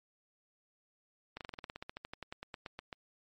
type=slowing click train; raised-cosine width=0.3 ms; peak=-26 dBFS; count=21; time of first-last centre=1.37-2.928 s; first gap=38 ms; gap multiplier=1.07; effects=MP3 48 kbps